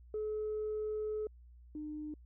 sine tone pair in turn, 428 / 302.6 Hz, A4 / D#4, -48 / -48 cents, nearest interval tritone, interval 600 cents, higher first, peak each -33 / -39 dBFS, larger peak first, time 0.14-1.27 / 1.75-2.14 s, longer first, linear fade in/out 2 ms, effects tanh soft clip ceiling -31 dBFS + added 60 Hz sine -54 dBFS peak until 2.25 s

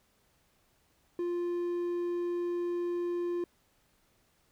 triangle tone, 349.2 Hz, F4, in tune, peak -28 dBFS, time 1.19-3.44 s, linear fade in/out 2 ms, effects pink hiss -70 dBFS RMS until 4.51 s

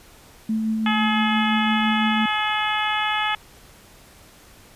sine tone with tremolo, 220 Hz, A3, in tune, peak -19 dBFS, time 0.49-2.26 s, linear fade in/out 5 ms, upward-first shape sine, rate 5.9 Hz, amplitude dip 25%
harmonic tone, 425.4 Hz, G#4, 42 cents sharp, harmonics 2 / 3 / 4 / 5 / 6 / 7 / 8, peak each -25 / -27 / -28 / -29 / -30 / -30 / -31 dBFS, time 0.86-3.35 s, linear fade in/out 2 ms
effects pink hiss -49 dBFS RMS until 4.75 s + resampled to 32000 Hz

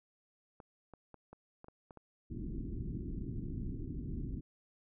clicks, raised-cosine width 1 ms, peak -37 dBFS, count 8, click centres 0.602 / 0.937 / 1.143 / 1.33 / 1.644 / 1.684 / 1.908 / 1.973 s
pink low-pass noise, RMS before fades -40 dBFS, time 2.3-4.41 s, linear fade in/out 10 ms, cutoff 340 Hz, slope 48 dB/octave
effects none

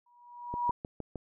sine tone with exponential growth, 964 Hz, B5, 42 cents flat, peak -24 dBFS, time 0.06-0.71 s, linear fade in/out 5 ms, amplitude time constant 140 ms
click train, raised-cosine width 2 ms, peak -24 dBFS, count 5, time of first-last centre 0.54-1.157 s, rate 6.48 Hz
effects none

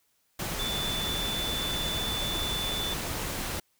sine tone in noise, 3502 Hz, A7, 9 cents flat, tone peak -31 dBFS, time 0.59-2.94 s, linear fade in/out 5 ms, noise pink, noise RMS -33 dBFS, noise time 0.39-3.6 s, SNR -1 dB, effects white hiss -71 dBFS RMS until 3.79 s

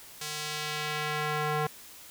square tone with band-pass filter sweep, 151.5 Hz, D#3, 46 cents flat, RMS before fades -32 dBFS, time 0.21-1.67 s, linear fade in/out 5 ms, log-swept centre 6500 to 960 Hz, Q 0.77, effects white hiss -49 dBFS RMS until 2.1 s

